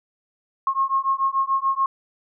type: beating tone pair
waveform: sine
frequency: 1077 / 1083.9 Hz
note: C6 / C#6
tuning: +50 / -39 cents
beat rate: 6.9 Hz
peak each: -22 dBFS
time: 0.67-1.86 s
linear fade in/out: 2 ms
effects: none